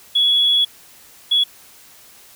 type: tone bursts at uneven times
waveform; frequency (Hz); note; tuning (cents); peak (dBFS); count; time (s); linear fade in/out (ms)
triangle; 3372; G#7; +26; -9; 2; 0.15-0.65 / 1.31-1.44; 10
effects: tanh soft clip ceiling -10 dBFS + white hiss -46 dBFS RMS until 2.35 s